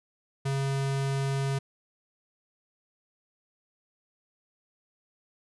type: tone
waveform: square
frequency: 136.9 Hz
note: C#3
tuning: 21 cents flat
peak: -27 dBFS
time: 0.45-1.59 s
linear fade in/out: 10 ms
effects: resampled to 24000 Hz